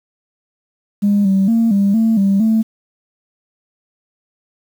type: tone with pitch steps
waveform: sine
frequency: 203.5 / 193.2 / 228.5 / 199.1 / 224.4 / 196.7 / 221.6 Hz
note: G#3 / G3 / A#3 / G3 / A3 / G3 / A3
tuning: -35 / -25 / -34 / +27 / +34 / +6 / +13 cents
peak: -9 dBFS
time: 1.02-2.63 s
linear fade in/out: 20 ms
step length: 230 ms
effects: tanh soft clip ceiling -7 dBFS + 7-bit